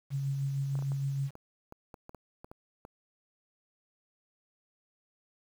sine tone with tremolo, 137.8 Hz, C#3, 10 cents flat, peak -28 dBFS, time 0.1-1.31 s, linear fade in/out 50 ms, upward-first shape sine, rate 6.5 Hz, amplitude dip 30%
clicks, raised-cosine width 1 ms, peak -32 dBFS, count 12, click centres 0.754 / 0.79 / 0.824 / 0.919 / 1.354 / 1.724 / 1.942 / 2.094 / 2.147 / 2.445 / 2.515 / 2.851 s
effects 9-bit

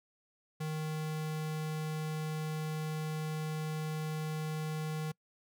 square tone, 155.56 Hz, D#3, in tune, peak -35 dBFS, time 0.6-5.12 s, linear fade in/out 10 ms, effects noise-tail reverb RT60 0.1 s tail -25 dB re dry

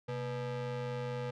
square ring-modulated tone, 181.6 Hz, F#3, 32 cents flat, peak -33 dBFS, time 0.08-1.31 s, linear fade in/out 10 ms, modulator 311 Hz, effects low-pass 4000 Hz 12 dB/octave

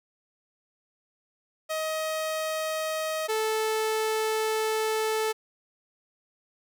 sawtooth tone pair in turn, 630 / 437.5 Hz, D#5 / A4, +21 / -10 cents, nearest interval tritone, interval 631 cents, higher first, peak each -24 / -21 dBFS, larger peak second, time 1.69-3.28 / 3.28-5.33 s, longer second, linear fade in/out 20 ms, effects none

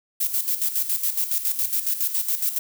violet noise with tremolo, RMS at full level -22 dBFS, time 0.2-2.59 s, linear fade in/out 10 ms, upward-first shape square, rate 7.2 Hz, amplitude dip 65%, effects none

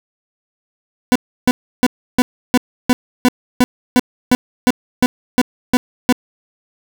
40% pulse tone bursts, 249.3 Hz, B3, 16 cents sharp, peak -7 dBFS, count 15, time 1.12-6.125 s, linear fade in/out 0 ms, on 35 ms, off 320 ms, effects none

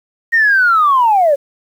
sine linear sweep, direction down, 1876 to 538 Hz, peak -7 dBFS, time 0.32-1.36 s, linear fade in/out 20 ms, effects tanh soft clip ceiling -3 dBFS + 7-bit

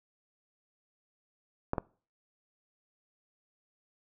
clicks, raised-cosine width 1 ms, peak -15 dBFS, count 2, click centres 1.734 / 1.782 s, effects noise-tail reverb RT60 0.4 s tail -23 dB re dry

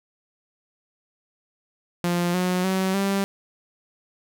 sawtooth tone with pitch steps, 174.61 / 181.71 / 189.1 / 196.79 Hz, F3 / F#3 / F#3 / G3, 0 / -31 / +38 / +7 cents, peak -17 dBFS, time 2.04-3.24 s, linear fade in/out 0 ms, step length 300 ms, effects none

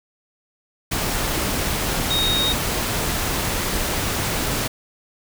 sine tone in noise, 3737 Hz, A#7, 4 cents sharp, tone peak -19 dBFS, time 2.1-2.53 s, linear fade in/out 10 ms, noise pink, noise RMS -23 dBFS, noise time 0.91-4.68 s, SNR +1 dB, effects none

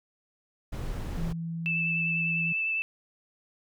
brown noise, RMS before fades -33 dBFS, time 0.72-1.33 s, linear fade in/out 10 ms
sine tone, 165.9 Hz, E3, 11 cents sharp, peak -31 dBFS, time 1.17-2.53 s, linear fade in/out 10 ms
sine tone with vibrato, 2637 Hz, E7, in tune, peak -26 dBFS, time 1.66-2.82 s, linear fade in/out 0 ms, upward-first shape sine, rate 10 Hz, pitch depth 12 cents each way
effects none

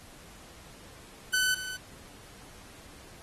sawtooth tone pair in turn, 1508 / 1508 Hz, F#6 / F#6, +32 / +32 cents, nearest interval unison, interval 0 cents, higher neither, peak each -21 / -32 dBFS, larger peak first, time 1.33-1.55 / 1.55-1.77 s, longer neither, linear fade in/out 10 ms, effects pink hiss -52 dBFS RMS until 3.22 s + AAC 32 kbps

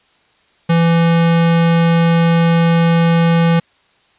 square tone, 167.3 Hz, E3, 26 cents sharp, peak -10 dBFS, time 0.69-3.6 s, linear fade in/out 10 ms, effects white hiss -55 dBFS RMS until 4.18 s + resampled to 8000 Hz

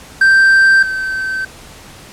triangle tone pair in turn, 1568 / 1543.7 Hz, G6 / G6, 0 / -27 cents, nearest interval unison, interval 27 cents, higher first, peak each -4 / -15 dBFS, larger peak first, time 0.21-0.83 / 0.83-1.45 s, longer neither, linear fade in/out 5 ms, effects pink hiss -37 dBFS RMS until 2.12 s + low-pass 11000 Hz 12 dB/octave

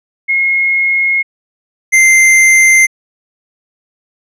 sine / square tone pair in turn, 2158 / 2086 Hz, C#7 / C7, -47 / -6 cents, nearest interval minor second, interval 59 cents, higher first, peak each -9 / -5 dBFS, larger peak second, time 0.28-1.23 / 1.92-2.87 s, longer neither, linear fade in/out 20 ms, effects low-pass 12000 Hz 12 dB/octave

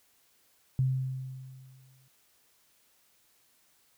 sine tone with exponential decay, 130.81 Hz, C3, in tune, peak -22 dBFS, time 0.79-2.08 s, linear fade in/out 0 ms, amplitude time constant 280 ms, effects white hiss -67 dBFS RMS until 3.97 s

